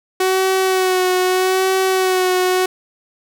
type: tone with vibrato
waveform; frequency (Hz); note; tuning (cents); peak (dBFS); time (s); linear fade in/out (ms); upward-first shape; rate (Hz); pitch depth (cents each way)
sawtooth; 373; F#4; +14; -10; 0.2-2.66; 5; sine; 0.8; 29
effects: none